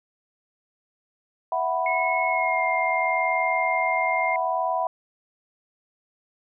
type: chord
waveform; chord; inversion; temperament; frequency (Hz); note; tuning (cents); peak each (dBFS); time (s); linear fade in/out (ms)
sine; E suspended second; none; equal; 659.3 / 740 / 987.8; E5 / F#5 / B5; 0 / 0 / 0; -27 / -26 / -26; 1.52-4.87; 2
type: tone with pitch glide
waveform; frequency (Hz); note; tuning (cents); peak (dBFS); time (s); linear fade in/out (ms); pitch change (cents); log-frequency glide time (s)
sine; 2180 to 2113; C#7 to C7; -29 to +16; -25; 1.86-4.36; 2; -55; 2.29-2.62
effects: none